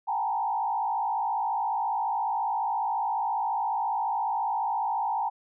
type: tone with frequency modulation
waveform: sine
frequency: 860 Hz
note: A5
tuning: 40 cents flat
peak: -25 dBFS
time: 0.07-5.3 s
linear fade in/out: 20 ms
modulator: 54.5 Hz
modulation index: 1.6
effects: none